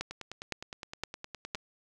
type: two click trains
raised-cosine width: 0.2 ms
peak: -16 / -23 dBFS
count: 4 / 15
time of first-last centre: 0.01-1.548 / 0.11-1.553 s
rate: 1.95 / 9.7 Hz
effects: none